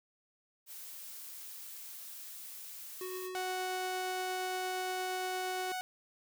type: noise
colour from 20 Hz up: blue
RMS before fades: -47 dBFS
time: 0.66-3.3 s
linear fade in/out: 50 ms
type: tone with tremolo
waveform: square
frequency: 370 Hz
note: F#4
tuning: in tune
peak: -39 dBFS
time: 3.01-5.72 s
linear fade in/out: 2 ms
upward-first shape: triangle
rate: 8.6 Hz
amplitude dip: 25%
type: tone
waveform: sawtooth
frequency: 740 Hz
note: F#5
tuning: in tune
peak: -32 dBFS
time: 3.35-5.81 s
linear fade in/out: 0 ms
effects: none

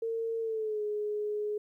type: tone with pitch glide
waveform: sine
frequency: 454.7 to 419.4 Hz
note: A#4 to G#4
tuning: -43 to +17 cents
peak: -30 dBFS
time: 0.02-1.58 s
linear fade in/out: 5 ms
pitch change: -140 cents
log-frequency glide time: 0.4-0.83 s
effects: 12-bit

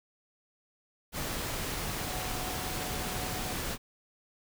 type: tone in noise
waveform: sine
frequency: 737 Hz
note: F#5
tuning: 7 cents flat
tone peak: -43 dBFS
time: 1.96-3.57 s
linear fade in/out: 50 ms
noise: pink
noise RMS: -35 dBFS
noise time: 1.12-3.78 s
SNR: -11 dB
effects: none

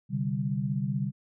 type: chord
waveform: sine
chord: C suspended second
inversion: none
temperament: equal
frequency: 130.81 / 146.83 / 196 Hz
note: C3 / D3 / G3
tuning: 0 / 0 / 0 cents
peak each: -31 dBFS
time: 0.09-1.12 s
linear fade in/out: 50 ms
effects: none

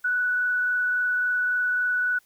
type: tone with frequency modulation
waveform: sine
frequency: 1480 Hz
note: F#6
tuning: in tune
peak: -21 dBFS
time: 0.04-2.19 s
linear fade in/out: 10 ms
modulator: 23.6 Hz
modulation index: 0.54
effects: white hiss -62 dBFS RMS until 2.25 s

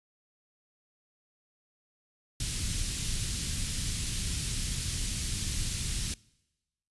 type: band-stop noise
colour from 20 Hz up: pink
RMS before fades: -32 dBFS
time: 2.4-6.14 s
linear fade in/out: 2 ms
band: 150 to 3600 Hz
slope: 12 dB/octave
effects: noise-tail reverb RT60 1.0 s tail -24 dB re dry + resampled to 24000 Hz

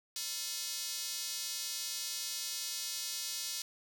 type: tone with high-pass filter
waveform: square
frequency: 195.1 Hz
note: G3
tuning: 8 cents flat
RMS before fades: -39 dBFS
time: 0.16-3.62 s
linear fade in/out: 2 ms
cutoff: 4700 Hz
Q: 1.5
effects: none

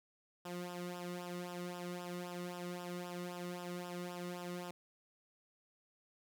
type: tone with flanger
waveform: sawtooth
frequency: 177.1 Hz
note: F3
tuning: 24 cents sharp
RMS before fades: -44 dBFS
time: 0.45-4.71 s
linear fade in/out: 5 ms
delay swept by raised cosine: 0.46 to 1.26 ms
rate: 3.8 Hz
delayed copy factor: -0.75
effects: none

